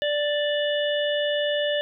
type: harmonic tone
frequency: 587.3 Hz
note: D5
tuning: in tune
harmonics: 1 / 3 / 5 / 6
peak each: -23 / -30 / -30 / -33 dBFS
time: 0.02-1.81 s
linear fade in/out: 0 ms
effects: none